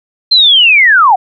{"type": "linear sweep", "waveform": "sine", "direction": "down", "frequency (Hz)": [4186, 703], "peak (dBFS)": -3, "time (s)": [0.31, 1.16], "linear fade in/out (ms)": 10, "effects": []}